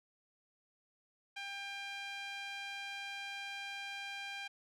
sawtooth tone with band-pass filter, 797 Hz, G5, 28 cents sharp, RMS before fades -44 dBFS, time 1.36-4.48 s, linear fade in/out 10 ms, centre 2600 Hz, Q 1.6, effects none

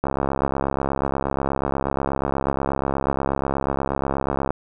click train, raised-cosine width 1 ms, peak -8 dBFS, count 306, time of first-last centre 0.04-4.506 s, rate 68.3 Hz, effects none

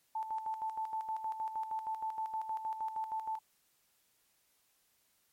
sine tone with tremolo, 880 Hz, A5, in tune, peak -33 dBFS, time 0.15-3.39 s, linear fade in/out 5 ms, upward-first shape square, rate 6.4 Hz, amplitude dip 60%, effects white hiss -73 dBFS RMS until 5.32 s + MP3 64 kbps

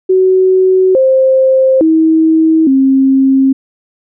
sine tone with pitch steps, 374.5 / 526 / 320.1 / 267.7 Hz, F#4 / C5 / D#4 / C4, +21 / +9 / +49 / +40 cents, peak -5 dBFS, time 0.09-3.53 s, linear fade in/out 10 ms, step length 860 ms, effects none

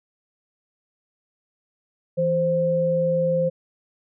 sine tone pair together, 164.81 / 523.2 Hz, E3 / C5, 0 / 0 cents, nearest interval octave + minor sixth, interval 2000 cents, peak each -25 / -19 dBFS, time 2.17-3.5 s, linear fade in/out 20 ms, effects none

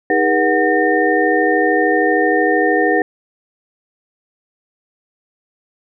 sine tone cluster, 315.2 / 408.4 / 481.4 / 739 / 1820 Hz, D#4 / G#4 / B4 / F#5 / A#6, +23 / -29 / -44 / -2 / -42 cents, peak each -18 dBFS, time 0.1-3.02 s, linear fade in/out 2 ms, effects none

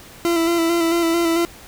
40% pulse tone with vibrato, 335.8 Hz, E4, 32 cents sharp, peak -15 dBFS, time 0.25-1.45 s, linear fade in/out 0 ms, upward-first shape square, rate 4.5 Hz, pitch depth 27 cents each way, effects pink hiss -42 dBFS RMS until 1.67 s

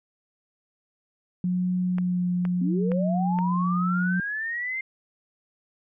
sine tone with vibrato, 180 Hz, F#3, 47 cents flat, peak -22 dBFS, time 1.44-4.2 s, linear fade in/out 2 ms, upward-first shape sine, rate 0.8 Hz, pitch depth 16 cents each way
clicks, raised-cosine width 0.5 ms, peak -21 dBFS, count 4, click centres 1.984 / 2.452 / 2.918 / 3.388 s
sine linear sweep, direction up, 240.3 to 2111 Hz, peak -27 dBFS, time 2.61-4.81 s, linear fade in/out 5 ms
effects none

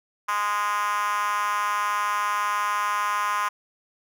5% pulse tone with high-pass filter, 206.7 Hz, G#3, 8 cents flat, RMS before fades -25 dBFS, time 0.28-3.49 s, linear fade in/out 10 ms, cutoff 1100 Hz, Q 8.1, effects none

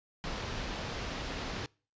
pink low-pass noise, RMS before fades -38 dBFS, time 0.24-1.66 s, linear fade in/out 0 ms, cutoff 5500 Hz, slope 24 dB/octave, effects noise-tail reverb RT60 0.4 s tail -26 dB re dry + resampled to 16000 Hz

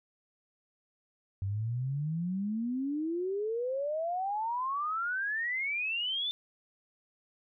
sine exponential sweep, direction up, 94.8 to 3578 Hz, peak -30 dBFS, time 1.42-6.31 s, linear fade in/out 0 ms, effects none

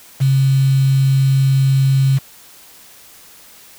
sine tone with quantisation, 134.8 Hz, C#3, 48 cents flat, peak -10 dBFS, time 0.2-2.19 s, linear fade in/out 20 ms, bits 5, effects white hiss -43 dBFS RMS until 3.78 s

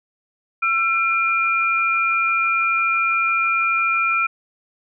sine tone pair together, 1347 / 2400 Hz, E6 / D7, +37 / +37 cents, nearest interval minor seventh, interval 1000 cents, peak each -19 dBFS, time 0.62-4.27 s, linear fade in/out 10 ms, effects none

